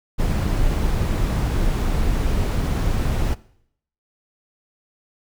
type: noise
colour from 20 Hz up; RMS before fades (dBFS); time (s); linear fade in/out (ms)
brown; -20; 0.18-3.35; 20
effects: noise-tail reverb RT60 0.7 s tail -20 dB re dry